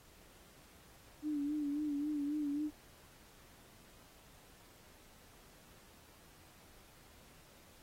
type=tone with vibrato; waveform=sine; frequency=293.7 Hz; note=D4; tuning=in tune; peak=-34 dBFS; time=1.22-2.71 s; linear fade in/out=50 ms; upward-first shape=sine; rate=3.7 Hz; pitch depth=58 cents each way; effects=pink hiss -62 dBFS RMS until 7.82 s + AAC 48 kbps